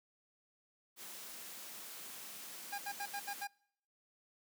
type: high-pass noise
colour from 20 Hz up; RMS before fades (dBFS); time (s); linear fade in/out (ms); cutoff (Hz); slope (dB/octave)
white; -49; 0.96-3.47; 50; 150; 48
type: tone bursts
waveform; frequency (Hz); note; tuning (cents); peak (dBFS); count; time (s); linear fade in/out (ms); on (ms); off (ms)
25% pulse; 809; G#5; -46; -35; 6; 2.72-3.474; 10; 64; 74
effects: noise-tail reverb RT60 0.7 s tail -26 dB re dry